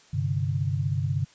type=chord; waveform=sine; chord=G suspended fourth; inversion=none; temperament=just; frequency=98 / 130.67 / 147 Hz; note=G2 / C3 / D3; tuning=0 / -2 / +2 cents; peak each=-28 dBFS; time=0.13-1.25 s; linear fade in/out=10 ms; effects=white hiss -56 dBFS RMS until 1.34 s + resampled to 16000 Hz